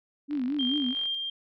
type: tone with vibrato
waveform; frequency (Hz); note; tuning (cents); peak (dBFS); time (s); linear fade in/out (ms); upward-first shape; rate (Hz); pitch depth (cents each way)
sine; 270.9; C#4; -40; -26; 0.28-0.95; 50; sine; 4.6; 170
type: click train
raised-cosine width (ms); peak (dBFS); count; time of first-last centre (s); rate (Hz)
0.3; -31; 36; 0.31-1.056; 46.9
type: tone with tremolo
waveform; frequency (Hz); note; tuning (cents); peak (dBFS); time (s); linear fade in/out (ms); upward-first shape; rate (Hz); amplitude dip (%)
sine; 3190; G7; +30; -27; 0.59-1.3; 5; square; 2.7; 30
effects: none